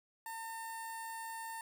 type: tone with notch filter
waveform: 15% pulse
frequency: 905 Hz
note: A5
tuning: 48 cents sharp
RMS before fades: -44 dBFS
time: 0.26-1.61 s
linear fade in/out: 2 ms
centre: 3200 Hz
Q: 0.52
effects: none